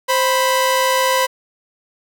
sawtooth tone pair together, 523.8 / 987.8 Hz, C5 / B5, +2 / 0 cents, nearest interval major seventh, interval 1098 cents, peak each -13 dBFS, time 0.08-1.27 s, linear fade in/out 20 ms, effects none

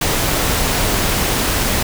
pink noise, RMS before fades -17 dBFS, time 0.01-1.83 s, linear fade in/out 5 ms, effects none

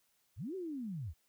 sine linear two-way sweep, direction up then down, 62.1 to 392 to 62.1 Hz, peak -38 dBFS, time 0.36-1.14 s, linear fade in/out 50 ms, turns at 0.55 s, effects white hiss -75 dBFS RMS until 1.28 s

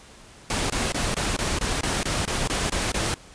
pink noise bursts, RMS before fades -25 dBFS, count 12, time 0.5-3.142 s, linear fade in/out 2 ms, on 200 ms, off 22 ms, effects pink hiss -48 dBFS RMS until 3.34 s + resampled to 22050 Hz

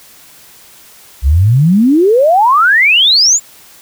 sine exponential sweep, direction up, 61.74 to 7360 Hz, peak -5 dBFS, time 1.22-3.4 s, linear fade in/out 50 ms, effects white hiss -40 dBFS RMS until 3.81 s

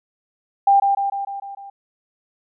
sine tone with echo, 795 Hz, G5, 24 cents sharp, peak -10 dBFS, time 0.67-0.8 s, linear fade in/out 5 ms, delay 150 ms, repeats 6, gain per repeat -4 dB, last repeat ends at 1.7 s, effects none

